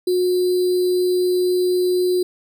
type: tone with sample-and-hold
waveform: sine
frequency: 362 Hz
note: F#4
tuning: 38 cents flat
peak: -15 dBFS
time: 0.07-2.23 s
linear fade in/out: 5 ms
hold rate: 4410 Hz
effects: none